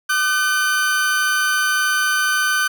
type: tone pair together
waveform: 40% pulse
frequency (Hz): 1202 / 1520.6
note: D6 / F#6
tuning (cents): +40 / +47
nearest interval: major third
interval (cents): 407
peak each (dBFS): -23 / -16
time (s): 0.09-2.68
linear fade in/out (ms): 10
effects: none